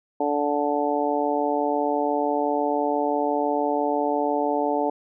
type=harmonic tone; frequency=145.9 Hz; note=D3; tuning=11 cents flat; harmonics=2 / 3 / 4 / 5 / 6; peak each=-27 / -27 / -27 / -27 / -27 dBFS; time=0.2-4.9 s; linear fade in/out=5 ms; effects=none